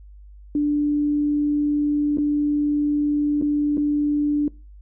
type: tone with dropouts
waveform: sine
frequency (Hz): 293.7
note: D4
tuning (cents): 0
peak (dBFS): -17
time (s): 0.55-4.48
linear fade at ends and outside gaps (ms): 2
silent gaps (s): 2.173-2.183 / 3.414-3.422 / 3.772-3.778
effects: noise-tail reverb RT60 0.3 s tail -23 dB re dry + added 50 Hz sine -41 dBFS peak until 4.81 s